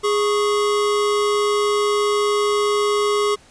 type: tone pair together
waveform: square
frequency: 413.9 / 1105 Hz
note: G#4 / C#6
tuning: -6 / -6 cents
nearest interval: octave + perfect fourth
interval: 1700 cents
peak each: -18 / -24 dBFS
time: 0.03-3.36 s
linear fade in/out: 20 ms
effects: pink hiss -50 dBFS RMS until 3.5 s + resampled to 22050 Hz